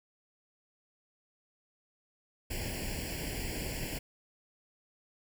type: noise with comb filter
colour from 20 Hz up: pink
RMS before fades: -37 dBFS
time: 2.5-3.99 s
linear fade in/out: 10 ms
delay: 0.4 ms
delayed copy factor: +1
effects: none